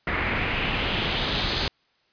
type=noise with low-pass filter sweep; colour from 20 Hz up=pink; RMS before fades=-26 dBFS; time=0.07-1.68 s; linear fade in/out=2 ms; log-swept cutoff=2000 to 4400 Hz; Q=3; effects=white hiss -66 dBFS RMS until 2.12 s + resampled to 11025 Hz